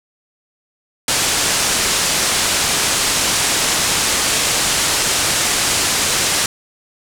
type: low-pass noise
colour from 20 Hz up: white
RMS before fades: -17 dBFS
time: 1.08-6.46 s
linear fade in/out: 2 ms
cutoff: 9200 Hz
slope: 24 dB/octave
effects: none